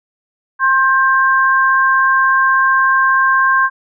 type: tone pair together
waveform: sine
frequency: 1064 / 1579.1 Hz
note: C6 / G6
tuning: +29 / +12 cents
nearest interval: perfect fifth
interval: 683 cents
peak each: -12 dBFS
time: 0.59-3.7 s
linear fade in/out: 50 ms
effects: none